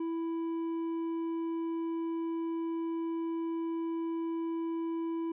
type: tone with hard clipping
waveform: sine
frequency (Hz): 330.5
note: E4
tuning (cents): +5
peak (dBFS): -33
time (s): 0-5.32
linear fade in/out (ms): 5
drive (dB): 5
effects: resampled to 8000 Hz